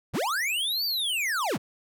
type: linear two-way sweep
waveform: square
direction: up then down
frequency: 46.73 to 4699 to 67.5 Hz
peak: -26 dBFS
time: 0.13-1.58 s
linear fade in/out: 20 ms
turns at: 0.85 s
effects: none